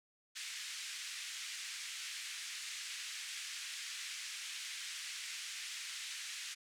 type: band-pass noise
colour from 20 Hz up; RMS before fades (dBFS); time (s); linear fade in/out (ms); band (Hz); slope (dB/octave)
pink; -45; 0.35-6.55; 20; 1900 to 8700; 24
effects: none